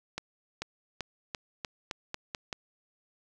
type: accelerating click train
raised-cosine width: 0.2 ms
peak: -17 dBFS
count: 9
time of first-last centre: 0.18-2.528 s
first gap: 440 ms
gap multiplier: 0.88
effects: none